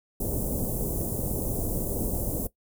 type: band-stop noise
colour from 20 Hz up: pink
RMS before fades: -29 dBFS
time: 0.2-2.47 s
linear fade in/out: 5 ms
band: 590 to 9400 Hz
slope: 24 dB/octave
effects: noise-tail reverb RT60 0.1 s tail -17 dB re dry